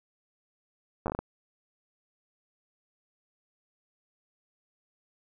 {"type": "slowing click train", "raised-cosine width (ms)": 1, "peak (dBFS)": -17, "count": 7, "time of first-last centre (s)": [1.06, 1.19], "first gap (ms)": 9, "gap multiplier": 1.35, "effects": []}